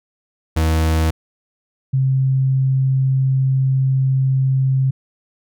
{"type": "tone pair in turn", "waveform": ["40% pulse", "sine"], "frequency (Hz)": [80, 132.84], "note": ["D#2", "C3"], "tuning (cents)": [49, 27], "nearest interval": "major sixth", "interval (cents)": 878, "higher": "second", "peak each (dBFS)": -13, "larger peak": "neither", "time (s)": [[0.56, 1.11], [1.93, 4.91]], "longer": "second", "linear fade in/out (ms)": 10, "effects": []}